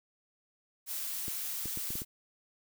blue noise, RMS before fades -37 dBFS, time 0.86-2.05 s, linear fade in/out 50 ms
clicks, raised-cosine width 3 ms, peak -29 dBFS, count 6, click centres 1.282 / 1.657 / 1.774 / 1.905 / 1.955 / 2.019 s
effects none

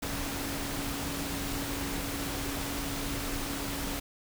sine tone in noise, 280 Hz, C#4, 18 cents sharp, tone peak -38 dBFS, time 0.02-4 s, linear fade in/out 10 ms, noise pink, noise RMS -35 dBFS, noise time 0.02-4 s, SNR -6 dB, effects none

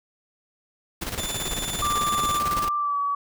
pink noise with tremolo, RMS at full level -29 dBFS, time 1.01-2.69 s, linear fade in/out 10 ms, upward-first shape square, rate 18 Hz, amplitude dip 60%
20% pulse tone, 3520 Hz, A7, in tune, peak -24 dBFS, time 1.18-2.39 s, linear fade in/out 5 ms
sine tone with pitch glide, 1180 to 1138.5 Hz, D6 to C#6, +8 to +46 cents, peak -22 dBFS, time 1.82-3.15 s, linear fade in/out 5 ms, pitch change -62 cents, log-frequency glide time 2.76-2.99 s
effects none

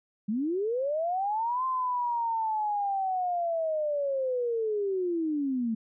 sine linear two-way sweep, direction up then down, 196 to 1046.5 to 217.2 Hz, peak -26 dBFS, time 0.28-5.75 s, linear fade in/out 10 ms, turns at 1.65 s, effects none

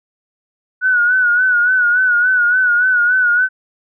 sine tone with vibrato, 1471 Hz, F#6, 11 cents flat, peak -10 dBFS, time 0.81-3.49 s, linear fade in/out 50 ms, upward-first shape sine, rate 3.5 Hz, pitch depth 61 cents each way, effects none

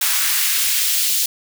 white noise with high-pass filter sweep, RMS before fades -18 dBFS, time 0.01-1.26 s, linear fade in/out 5 ms, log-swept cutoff 1200 to 3900 Hz, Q 1, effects none

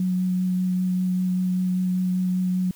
sine tone with vibrato, 183.4 Hz, F#3, 15 cents flat, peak -20 dBFS, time 0-2.71 s, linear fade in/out 2 ms, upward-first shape sine, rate 5.1 Hz, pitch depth 10 cents each way, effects white hiss -51 dBFS RMS until 2.75 s

